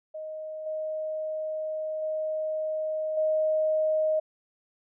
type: tone with level steps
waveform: sine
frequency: 624 Hz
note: D#5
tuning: 5 cents sharp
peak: -34 / -29 / -27 / -22 dBFS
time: 0.14-4.2 s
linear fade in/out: 10 ms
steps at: 0.66 / 2.02 / 3.17 s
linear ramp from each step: 5 ms
effects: none